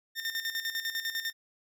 20% pulse tone with tremolo, 1815 Hz, A#6, 47 cents flat, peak -25 dBFS, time 0.15-1.33 s, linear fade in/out 50 ms, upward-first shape square, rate 10 Hz, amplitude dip 65%, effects none

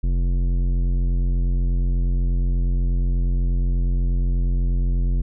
triangle tone with tanh clipping, 44.16 Hz, F1, 20 cents sharp, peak -19 dBFS, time 0.03-5.22 s, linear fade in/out 10 ms, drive 17 dB, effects none

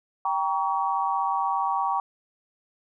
sine chord, G diminished, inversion none, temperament just, 784 / 940.8 / 1128.9 Hz, G5 / Bb5 / Db6, 0 / +16 / +31 cents, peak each -27 dBFS, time 0.25-2 s, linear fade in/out 2 ms, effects none

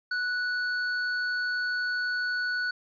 sine tone with hard clipping, 1478 Hz, F#6, 2 cents flat, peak -28 dBFS, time 0.11-2.71 s, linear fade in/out 5 ms, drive 18 dB, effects resampled to 11025 Hz

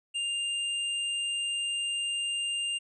sine tone pair together, 2800 / 8391 Hz, F7 / C9, +4 / +4 cents, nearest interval octave + perfect fifth, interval 1900 cents, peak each -29 / -38 dBFS, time 0.14-2.79 s, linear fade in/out 20 ms, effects none

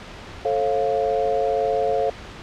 sine chord, A augmented, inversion none, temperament equal with one note detuned, 440 / 541.7 / 698.5 Hz, A4 / C#5 / E#5, 0 / -40 / 0 cents, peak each -23 dBFS, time 0.45-2.1 s, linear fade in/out 2 ms, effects pink hiss -38 dBFS RMS until 2.42 s + low-pass 4000 Hz 12 dB/octave

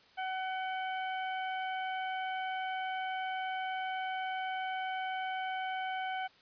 harmonic tone with a mistuned harmonic, 752 Hz, F#5, 28 cents sharp, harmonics 1 / 2 / 3 / 4, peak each -35 / -41 / -45 / -47 dBFS, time 0.17-6.28 s, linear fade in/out 20 ms, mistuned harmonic 4, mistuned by +23 cents, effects white hiss -62 dBFS RMS until 6.41 s + resampled to 11025 Hz

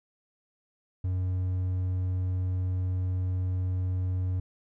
triangle tone, 92 Hz, F#2, 9 cents flat, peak -24 dBFS, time 1.04-4.4 s, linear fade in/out 5 ms, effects none

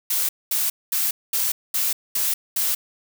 blue noise bursts, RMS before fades -22 dBFS, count 7, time 0.1-2.75 s, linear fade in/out 5 ms, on 190 ms, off 220 ms, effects none

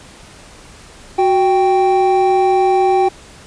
triangle tone pair together, 370 / 784 Hz, F#4 / G5, 0 / 0 cents, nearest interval octave + minor second, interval 1300 cents, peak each -11 dBFS, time 1.18-3.09 s, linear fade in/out 10 ms, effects pink hiss -40 dBFS RMS until 3.46 s + resampled to 22050 Hz

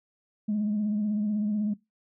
sine tone with vibrato, 210 Hz, G#3, 19 cents sharp, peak -23 dBFS, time 0.48-1.74 s, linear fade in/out 10 ms, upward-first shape triangle, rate 16 Hz, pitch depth 53 cents each way, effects noise-tail reverb RT60 0.2 s tail -20 dB re dry + tanh soft clip ceiling -21 dBFS

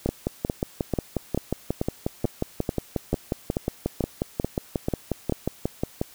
two click trains, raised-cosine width 2 ms, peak -10 / -10 dBFS, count 34 / 13, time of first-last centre 0.09-6.015 / 0.06-5.323 s, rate 5.57 / 2.28 Hz, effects white hiss -50 dBFS RMS until 6.14 s

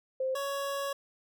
sine / 25% pulse tone pair in turn, 523.3 / 557.5 Hz, C5 / C#5, 0 / +10 cents, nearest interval minor second, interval 110 cents, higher second, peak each -28 / -28 dBFS, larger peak neither, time 0.2-0.35 / 0.35-0.93 s, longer second, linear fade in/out 5 ms, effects none

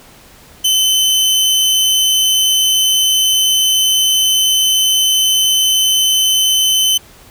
sawtooth tone, 3051 Hz, G7, 48 cents flat, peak -7 dBFS, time 0.64-6.98 s, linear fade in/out 10 ms, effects pink hiss -42 dBFS RMS until 7.3 s

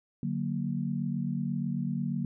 sine chord, D augmented, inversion none, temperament equal, 146.83 / 185 / 233.1 Hz, D3 / F#3 / A#3, 0 / 0 / 0 cents, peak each -33 dBFS, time 0.23-2.25 s, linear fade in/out 2 ms, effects none

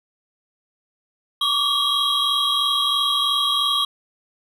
triangle tone cluster, 1126 / 1169 / 3259 / 3392 / 3837 Hz, C#6 / D6 / G#7 / G#7 / A#7, +27 / -8 / -33 / +36 / +49 cents, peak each -24 / -25 / -19 / -28 / -23 dBFS, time 1.41-3.85 s, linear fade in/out 5 ms, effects none

